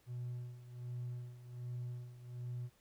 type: tone with tremolo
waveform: triangle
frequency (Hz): 122.5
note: B2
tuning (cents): -14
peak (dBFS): -36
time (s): 0.06-2.7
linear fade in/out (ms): 50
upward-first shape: sine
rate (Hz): 1.3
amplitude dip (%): 80
effects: tanh soft clip ceiling -35 dBFS + pink hiss -71 dBFS RMS until 2.8 s